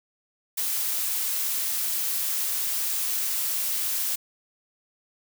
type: noise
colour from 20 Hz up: blue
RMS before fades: -27 dBFS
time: 0.57-4.16 s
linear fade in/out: 10 ms
effects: none